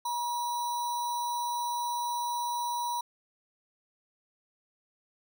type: tone with sample-and-hold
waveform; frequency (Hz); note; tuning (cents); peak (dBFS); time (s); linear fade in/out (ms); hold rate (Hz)
sine; 958; A#5; +47; -29; 0.05-3.01; 5; 4900
effects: none